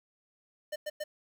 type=tone bursts; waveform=square; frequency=603 Hz; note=D5; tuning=46 cents sharp; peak=-34 dBFS; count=3; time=0.72-1.04 s; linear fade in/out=10 ms; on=40 ms; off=100 ms; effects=10-bit